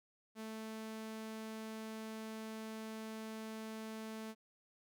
sawtooth tone, 220 Hz, A3, in tune, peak -40 dBFS, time 0.35-4.35 s, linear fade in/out 50 ms, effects none

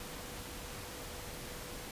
sine tone in noise, 491 Hz, B4, 10 cents flat, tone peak -54 dBFS, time 0-1.91 s, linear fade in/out 2 ms, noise pink, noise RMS -45 dBFS, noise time 0-1.91 s, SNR -12 dB, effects resampled to 32000 Hz

